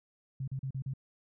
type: tone bursts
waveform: sine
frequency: 133.5 Hz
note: C3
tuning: 35 cents sharp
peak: -33 dBFS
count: 5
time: 0.4-0.937 s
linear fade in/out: 5 ms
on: 77 ms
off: 38 ms
effects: none